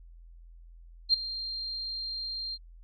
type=tone with ADSR envelope; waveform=sine; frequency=4186 Hz; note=C8; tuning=in tune; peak=-17 dBFS; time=1.09-2.58 s; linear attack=46 ms; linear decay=10 ms; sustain=-16 dB; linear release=44 ms; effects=added 42 Hz sine -48 dBFS peak until 2.83 s